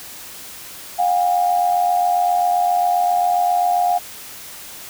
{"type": "tone pair together", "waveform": "sine", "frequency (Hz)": [714.5, 802], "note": ["F5", "G5"], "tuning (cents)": [39, 39], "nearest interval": "major second", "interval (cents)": 200, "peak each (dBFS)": [-15, -21], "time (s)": [0.98, 3.99], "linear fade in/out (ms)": 20, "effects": ["white hiss -36 dBFS RMS until 4.89 s"]}